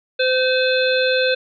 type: harmonic tone with a mistuned harmonic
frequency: 514 Hz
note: C5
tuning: 31 cents flat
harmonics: 1 / 3 / 5 / 7 / 8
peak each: -17 / -22 / -24 / -25 / -26 dBFS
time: 0.19-1.35 s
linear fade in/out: 10 ms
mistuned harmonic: 7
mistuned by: -27 cents
effects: none